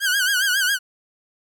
sawtooth tone with vibrato, 1545 Hz, G6, 26 cents flat, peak -14 dBFS, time 0-0.79 s, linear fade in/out 50 ms, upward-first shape sine, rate 7.3 Hz, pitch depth 110 cents each way, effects none

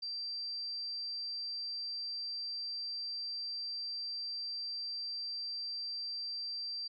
sine tone, 4700 Hz, D8, 1 cent sharp, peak -37 dBFS, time 0.02-6.88 s, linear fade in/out 10 ms, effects none

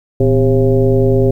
sine tone with frequency modulation, 256.8 Hz, C4, 32 cents flat, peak -8 dBFS, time 0.2-1.31 s, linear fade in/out 5 ms, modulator 141 Hz, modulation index 1.8, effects 8-bit

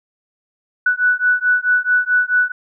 sine beating tone pair, 1480 / 1484.6 Hz, F#6 / F#6, 0 / +5 cents, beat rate 4.6 Hz, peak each -16 dBFS, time 0.86-2.52 s, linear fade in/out 5 ms, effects none

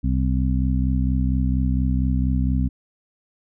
harmonic tone, 64.3 Hz, C2, 30 cents flat, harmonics 1 / 2 / 3 / 4, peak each -20 / -24 / -26 / -26 dBFS, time 0.03-2.69 s, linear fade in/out 20 ms, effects none

